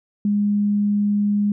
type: tone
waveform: sine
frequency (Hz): 205.5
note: G#3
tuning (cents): -18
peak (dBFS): -16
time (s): 0.25-1.52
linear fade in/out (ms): 2
effects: none